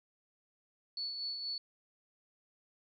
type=tone with tremolo; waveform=sine; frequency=4435 Hz; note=C#8; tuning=in tune; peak=-35 dBFS; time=0.97-1.58 s; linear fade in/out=2 ms; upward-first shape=sine; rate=4.2 Hz; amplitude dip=40%; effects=none